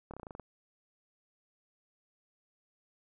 slowing click train, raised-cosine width 1 ms, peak -30 dBFS, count 9, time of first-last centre 0.11-0.397 s, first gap 27 ms, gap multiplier 1.08, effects none

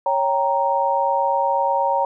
sine chord, G diminished, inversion second, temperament equal, 554.4 / 784 / 932.3 Hz, Db5 / G5 / Bb5, 0 / 0 / 0 cents, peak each -22 / -23 / -19 dBFS, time 0.06-2.05 s, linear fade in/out 2 ms, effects none

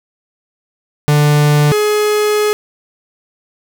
45% pulse tone pair in turn, 147.9 / 421.1 Hz, D3 / G#4, +13 / +24 cents, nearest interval octave + tritone, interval 1811 cents, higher second, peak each -8 / -11 dBFS, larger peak first, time 1.08-1.72 / 1.72-2.53 s, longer second, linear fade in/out 0 ms, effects none

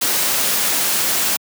white noise, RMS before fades -18 dBFS, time 0.01-1.37 s, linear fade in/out 10 ms, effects high-pass 150 Hz 12 dB/octave

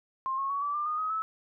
sine tone with pitch steps, 1059 / 1090.7 / 1123.3 / 1156.9 / 1191.4 / 1227.1 / 1263.7 / 1301.5 Hz, C6 / C#6 / C#6 / D6 / D6 / D#6 / D#6 / E6, +21 / -28 / +23 / -26 / +24 / -24 / +26 / -22 cents, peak -28 dBFS, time 0.26-1.22 s, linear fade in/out 0 ms, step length 120 ms, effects none

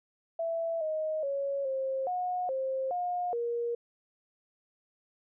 sine tone with pitch steps, 663 / 625 / 556 / 532 / 725 / 529 / 714 / 472.2 Hz, E5 / D#5 / C#5 / C5 / F#5 / C5 / F5 / A#4, +10 / +8 / +5 / +29 / -35 / +19 / +38 / +22 cents, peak -29 dBFS, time 0.39-3.75 s, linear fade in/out 5 ms, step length 420 ms, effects none

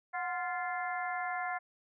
harmonic tone with a mistuned harmonic, 348.2 Hz, F4, 5 cents flat, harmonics 2 / 3 / 4 / 5 / 6, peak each -36 / -41 / -41 / -41 / -43 dBFS, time 0.13-1.59 s, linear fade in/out 20 ms, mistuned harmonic 2, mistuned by +77 cents, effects none

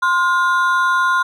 triangle ring-modulated tone, 1234 Hz, D#6, 15 cents flat, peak -8 dBFS, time 0.02-1.23 s, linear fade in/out 10 ms, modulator 190 Hz, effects none

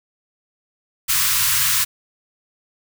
white band-stop noise, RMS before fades -18 dBFS, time 1.08-1.85 s, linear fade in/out 20 ms, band 160 to 970 Hz, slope 96 dB/octave, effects none

